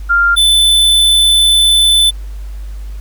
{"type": "tone pair in turn", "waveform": ["sine", "square"], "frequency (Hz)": [1394, 3513], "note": ["F6", "A7"], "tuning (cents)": [-4, -3], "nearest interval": "octave + major third", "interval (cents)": 1601, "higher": "second", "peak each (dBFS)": -7, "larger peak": "neither", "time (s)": [[0.09, 0.36], [0.36, 2.11]], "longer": "second", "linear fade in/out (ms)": 20, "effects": ["added 50 Hz sine -22 dBFS peak until 3 s", "pink hiss -45 dBFS RMS until 3 s"]}